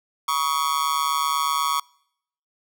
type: tone with amplitude modulation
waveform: 45% pulse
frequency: 1117 Hz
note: C#6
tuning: 13 cents sharp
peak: -16 dBFS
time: 0.28-1.8 s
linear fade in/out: 5 ms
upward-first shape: sine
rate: 148 Hz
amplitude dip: 100%
effects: noise-tail reverb RT60 0.7 s tail -26 dB re dry